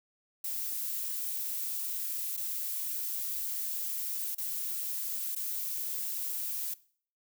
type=noise with dropouts; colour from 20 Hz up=violet; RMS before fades=-35 dBFS; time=0.44-6.74 s; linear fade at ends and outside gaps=5 ms; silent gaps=2.367-2.374 / 4.349-4.38 / 5.351-5.361 s; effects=noise-tail reverb RT60 0.5 s tail -20 dB re dry